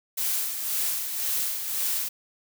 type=noise with tremolo; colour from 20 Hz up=blue; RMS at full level=-26 dBFS; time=0.17-2.09 s; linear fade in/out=10 ms; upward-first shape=sine; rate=1.9 Hz; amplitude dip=50%; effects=none